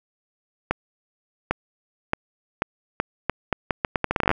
accelerating click train, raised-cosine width 0.5 ms, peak -5 dBFS, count 20, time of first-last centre 0.71-4.314 s, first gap 800 ms, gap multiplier 0.78, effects none

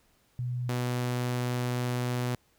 sine / sawtooth tone pair in turn, 123.47 / 123.47 Hz, B2 / B2, 0 / 0 cents, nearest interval unison, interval 0 cents, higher neither, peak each -29 / -24 dBFS, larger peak second, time 0.39-0.69 / 0.69-2.35 s, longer second, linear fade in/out 0 ms, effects pink hiss -67 dBFS RMS until 2.58 s

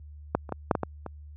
clicks, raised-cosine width 1 ms, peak -8 / -26 / -15 / -6 / -11 / -13 / -21 dBFS, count 7, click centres 0.35 / 0.492 / 0.523 / 0.712 / 0.752 / 0.833 / 1.063 s, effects added 74 Hz sine -41 dBFS peak until 1.36 s + high-pass 60 Hz 12 dB/octave

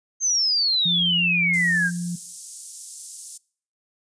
sine exponential sweep, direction down, 6420 to 1560 Hz, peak -18 dBFS, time 0.2-1.91 s, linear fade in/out 50 ms
sine tone, 174.61 Hz, F3, in tune, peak -25 dBFS, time 0.85-2.16 s, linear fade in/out 10 ms
white high-pass noise, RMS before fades -34 dBFS, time 1.53-3.38 s, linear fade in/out 10 ms, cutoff 6000 Hz, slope 24 dB/octave
effects noise-tail reverb RT60 0.5 s tail -24 dB re dry + resampled to 22050 Hz

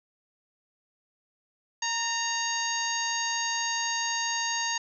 harmonic tone with a mistuned harmonic, 932.3 Hz, A#5, in tune, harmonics 1 / 2 / 3 / 4 / 5 / 6 / 7, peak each -33 / -33 / -36 / -38 / -35 / -44 / -32 dBFS, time 1.82-4.78 s, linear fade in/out 5 ms, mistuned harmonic 2, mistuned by -34 cents, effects none

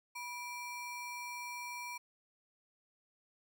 square ring-modulated tone, 1661.2 Hz, G#6, in tune, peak -39 dBFS, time 0.15-1.98 s, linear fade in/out 10 ms, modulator 684 Hz, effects none

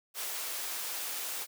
white high-pass noise, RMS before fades -37 dBFS, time 0.14-1.47 s, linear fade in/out 50 ms, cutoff 440 Hz, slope 12 dB/octave, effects none

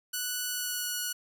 5% pulse tone with pitch glide, 1480 to 1463 Hz, F#6 to F#6, 0 to -20 cents, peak -20 dBFS, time 0.13-1.13 s, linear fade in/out 10 ms, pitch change -20 cents, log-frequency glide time 0.47-0.96 s, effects none

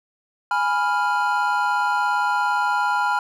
triangle chord, F diminished, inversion first, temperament equal, 830.6 / 987.8 / 1396.9 Hz, Ab5 / Cb6 / F6, 0 / 0 / 0 cents, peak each -21 dBFS, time 0.51-3.19 s, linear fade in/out 2 ms, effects none

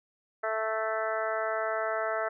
harmonic tone, 220 Hz, A3, in tune, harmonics 2 / 3 / 4 / 5 / 6 / 7 / 8 / 9, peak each -37 / -31 / -40 / -41 / -34 / -39 / -40 / -42 dBFS, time 0.43-2.29 s, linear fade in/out 10 ms, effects none

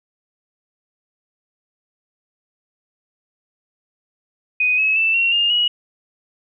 sine tone with pitch steps, 2495 / 2573 / 2653 / 2735 / 2820 / 2908 Hz, D#7 / E7 / E7 / F7 / F7 / F#7, +4 / -43 / +10 / -37 / +16 / -31 cents, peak -14 dBFS, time 4.6-5.68 s, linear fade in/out 5 ms, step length 180 ms, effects none

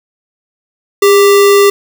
sine tone with sample-and-hold, 403.6 Hz, G#4, 49 cents flat, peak -3 dBFS, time 1.02-1.7 s, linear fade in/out 5 ms, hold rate 1575 Hz, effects none

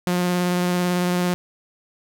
sawtooth tone with vibrato, 178.3 Hz, F3, 36 cents sharp, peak -15 dBFS, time 0.07-1.34 s, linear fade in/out 0 ms, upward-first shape square, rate 18 Hz, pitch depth 10 cents each way, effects none

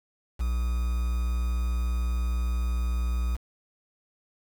triangle tone with quantisation, 60.1 Hz, B1, 46 cents flat, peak -22 dBFS, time 0.39-3.37 s, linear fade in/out 20 ms, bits 7, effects none

